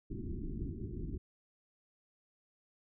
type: low-pass noise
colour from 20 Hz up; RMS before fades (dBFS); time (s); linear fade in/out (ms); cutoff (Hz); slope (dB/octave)
pink; -40; 0.1-1.18; 10; 390; 96
effects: none